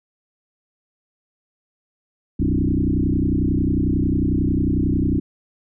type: tone with frequency modulation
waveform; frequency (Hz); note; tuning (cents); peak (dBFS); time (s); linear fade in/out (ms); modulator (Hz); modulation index
sine; 180; F#3; -47; -16; 2.39-5.2; 10; 31.1; 4.6
effects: none